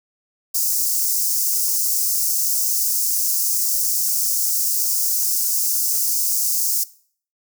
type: high-pass noise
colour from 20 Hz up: white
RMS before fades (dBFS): -20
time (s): 0.54-6.84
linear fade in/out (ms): 10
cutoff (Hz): 5100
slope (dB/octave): 48
effects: noise-tail reverb RT60 0.5 s tail -19 dB re dry